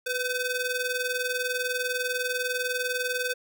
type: ring-modulated tone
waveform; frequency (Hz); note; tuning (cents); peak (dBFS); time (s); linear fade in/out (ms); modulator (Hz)
sawtooth; 1014; B5; +45; -20; 0.06-3.34; 10; 517
effects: none